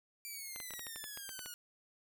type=exponential sweep; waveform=5% pulse; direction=down; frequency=2356 to 1429 Hz; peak=-34 dBFS; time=0.25-1.54 s; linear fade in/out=0 ms
type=clicks; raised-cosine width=0.3 ms; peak=-30 dBFS; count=12; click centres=0.561 / 0.602 / 0.707 / 0.737 / 0.794 / 0.868 / 0.96 / 1.041 / 1.174 / 1.292 / 1.392 / 1.46 s
effects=none